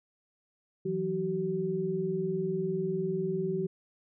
sine tone cluster, 163.7 / 183.7 / 380.9 Hz, E3 / F#3 / G4, -12 / -12 / -50 cents, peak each -35 / -35 / -30 dBFS, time 0.85-3.67 s, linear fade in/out 10 ms, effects none

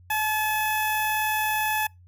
10% pulse tone with notch filter, 859 Hz, A5, 42 cents flat, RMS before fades -25 dBFS, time 0.1-1.87 s, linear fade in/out 5 ms, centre 4500 Hz, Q 0.58, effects noise-tail reverb RT60 0.2 s tail -26 dB re dry + added 89 Hz sine -49 dBFS peak until 2.07 s

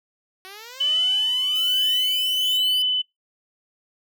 5% pulse exponential sweep, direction up, 370 to 4978 Hz, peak -27 dBFS, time 0.45-2.82 s, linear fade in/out 0 ms
sine tone with tremolo, 3009 Hz, F#7, 28 cents sharp, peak -17 dBFS, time 0.8-3.02 s, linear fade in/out 10 ms, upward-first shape sine, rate 1.2 Hz, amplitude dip 25%
violet noise, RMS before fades -36 dBFS, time 1.55-2.58 s, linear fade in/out 10 ms
effects noise-tail reverb RT60 0.2 s tail -25 dB re dry

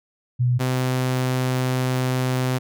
sine / sawtooth tone pair in turn, 123.47 / 128.21 Hz, B2 / C3, 0 / -35 cents, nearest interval minor second, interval 65 cents, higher second, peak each -16 dBFS, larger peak neither, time 0.39-0.59 / 0.59-2.59 s, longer second, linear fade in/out 20 ms, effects none

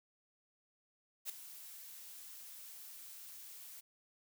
blue noise with ADSR envelope, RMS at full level -38 dBFS, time 1.25-3.81 s, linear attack 46 ms, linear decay 4 ms, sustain -14 dB, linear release 14 ms, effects none

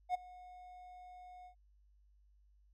triangle tone with ADSR envelope, 726 Hz, F#5, 33 cents flat, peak -27 dBFS, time 0.09-1.55 s, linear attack 54 ms, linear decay 13 ms, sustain -22 dB, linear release 93 ms, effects added 50 Hz sine -64 dBFS peak until 2.73 s + MP3 96 kbps

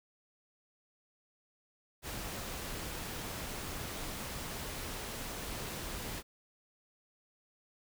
pink noise, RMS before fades -41 dBFS, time 2.02-6.23 s, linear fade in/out 50 ms, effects none

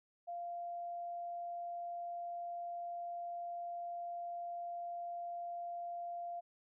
sine tone, 694 Hz, F5, 11 cents flat, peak -40 dBFS, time 0.27-6.41 s, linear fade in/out 20 ms, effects none

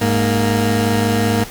20% pulse tone pair together, 103.83 / 233.1 Hz, G#2 / A#3, 0 / 0 cents, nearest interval octave + major second, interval 1400 cents, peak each -12 dBFS, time 0.01-1.44 s, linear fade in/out 5 ms, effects pink hiss -33 dBFS RMS until 1.5 s

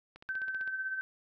click train, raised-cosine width 0.3 ms, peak -34 dBFS, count 9, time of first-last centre 0.16-0.676 s, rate 15.5 Hz
sine tone with tremolo, 1542 Hz, G6, 29 cents flat, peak -31 dBFS, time 0.29-1.01 s, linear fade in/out 0 ms, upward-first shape sine, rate 16 Hz, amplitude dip 50%
effects none

